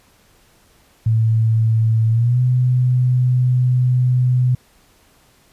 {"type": "tone with pitch glide", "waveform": "sine", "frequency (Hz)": [112, 125.72], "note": ["A2", "B2"], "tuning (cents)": [31, 31], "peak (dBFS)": -12, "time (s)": [1.06, 4.55], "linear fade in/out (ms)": 5, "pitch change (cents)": 200, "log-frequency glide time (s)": [2.1, 2.4], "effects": ["pink hiss -54 dBFS RMS until 5.52 s", "resampled to 32000 Hz"]}